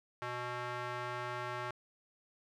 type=tone with band-pass filter; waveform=square; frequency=122.8 Hz; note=B2; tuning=9 cents flat; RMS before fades=-40 dBFS; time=0.22-1.71 s; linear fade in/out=0 ms; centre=1300 Hz; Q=1.2; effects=none